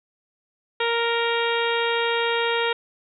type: harmonic tone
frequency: 466.2 Hz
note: A#4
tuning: in tune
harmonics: 1 / 2 / 3 / 4 / 5 / 6 / 7 / 8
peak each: -24 / -27 / -29 / -30 / -31 / -32 / -32 / -33 dBFS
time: 0.8-2.73 s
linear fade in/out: 5 ms
effects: none